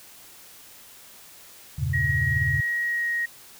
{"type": "chord", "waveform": "sine", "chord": "E diminished seventh", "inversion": "none", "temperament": "equal", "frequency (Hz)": [82.41, 98, 116.54, 138.59], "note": ["E2", "G2", "Bb2", "Db3"], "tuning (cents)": [0, 0, 0, 0], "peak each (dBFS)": [-29, -30, -29, -27], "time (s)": [1.78, 2.61], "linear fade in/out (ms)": 10}
{"type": "tone with pitch glide", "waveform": "sine", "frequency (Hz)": [1896, 1882.9], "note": ["A#6", "A#6"], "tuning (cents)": [29, 17], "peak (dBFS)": -23, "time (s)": [1.93, 3.26], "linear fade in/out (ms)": 10, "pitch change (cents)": -12, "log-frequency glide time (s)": [2.86, 3.1]}
{"effects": ["white hiss -48 dBFS RMS until 3.59 s"]}